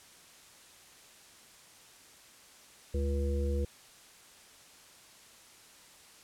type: harmonic tone with a mistuned harmonic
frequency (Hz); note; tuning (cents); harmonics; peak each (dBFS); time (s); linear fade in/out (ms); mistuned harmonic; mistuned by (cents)
69.4; C#2; +3; 1 / 3 / 5 / 7; -29 / -40 / -41 / -37; 2.94-3.65; 5; 1; +93
effects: white hiss -56 dBFS RMS until 6.23 s + low-pass 10000 Hz 12 dB/octave